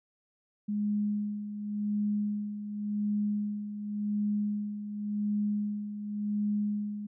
sine tone with tremolo, 207.7 Hz, G#3, in tune, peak -26 dBFS, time 0.68-7.07 s, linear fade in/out 10 ms, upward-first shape sine, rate 0.9 Hz, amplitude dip 65%, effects none

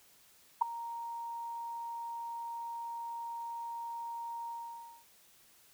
sine tone with ADSR envelope, 932.3 Hz, A#5, in tune, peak -19 dBFS, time 0.61-5.05 s, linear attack 11 ms, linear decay 4 ms, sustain -19 dB, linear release 570 ms, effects white hiss -63 dBFS RMS until 5.73 s

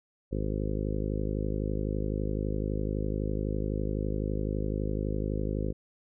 harmonic tone, 51.91 Hz, G#1, in tune, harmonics 1 / 2 / 3 / 4 / 5 / 6 / 7 / 8 / 9 / 10, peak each -32 / -35 / -37 / -38 / -39 / -40 / -40 / -41 / -42 / -42 dBFS, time 0.31-5.73 s, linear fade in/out 20 ms, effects none

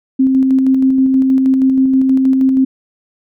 sine tone with tremolo, 264 Hz, C4, 16 cents sharp, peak -7 dBFS, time 0.19-2.65 s, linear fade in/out 10 ms, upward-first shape square, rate 6.3 Hz, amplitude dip 25%, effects none

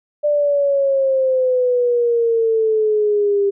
sine exponential sweep, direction down, 594 to 397 Hz, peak -13 dBFS, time 0.23-3.51 s, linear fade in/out 20 ms, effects none

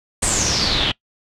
pink noise with low-pass filter sweep, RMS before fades -19 dBFS, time 0.22-0.92 s, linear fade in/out 10 ms, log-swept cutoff 8700 to 3100 Hz, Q 6.7, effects noise-tail reverb RT60 0.1 s tail -22 dB re dry

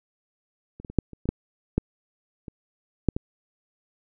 clicks, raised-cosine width 3 ms, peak -28 / -26 / -25 / -6 / -28 / -23 / -9 / -8 / -24 / -6 / -14 dBFS, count 11, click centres 0.8 / 0.848 / 0.9 / 0.987 / 1.133 / 1.256 / 1.29 / 1.78 / 2.482 / 3.087 / 3.165 s, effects none

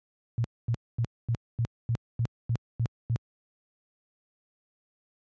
sine tone bursts, 116.54 Hz, A#2, in tune, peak -23 dBFS, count 10, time 0.38-3.16 s, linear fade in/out 0 ms, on 62 ms, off 240 ms, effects high-pass 60 Hz 12 dB/octave + resampled to 16000 Hz

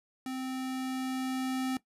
square tone with level ramp, 260 Hz, C4, 11 cents flat, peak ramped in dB -35 to -30 dBFS, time 0.26-1.77 s, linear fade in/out 2 ms, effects noise-tail reverb RT60 0.1 s tail -17 dB re dry + resampled to 32000 Hz

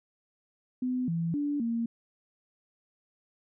sine tone with pitch steps, 252.6 / 166.7 / 289.9 / 231.5 Hz, B3 / E3 / D4 / A#3, +39 / +20 / -22 / -12 cents, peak -27 dBFS, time 0.82-1.86 s, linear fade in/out 5 ms, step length 260 ms, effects none

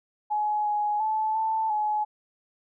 sine tone with pitch steps, 843 / 836 / 869 / 883 / 847 Hz, G#5 / G#5 / A5 / A5 / G#5, +26 / +11 / -22 / +6 / +34 cents, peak -23 dBFS, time 0.3-2.05 s, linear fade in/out 20 ms, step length 350 ms, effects none

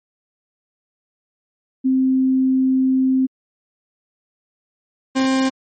sine / 40% pulse tone pair in turn, 261.6 / 264.2 Hz, C4 / C4, 0 / +17 cents, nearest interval unison, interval 17 cents, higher second, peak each -13 / -14 dBFS, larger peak first, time 1.84-3.27 / 5.15-5.5 s, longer first, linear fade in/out 20 ms, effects MP3 32 kbps

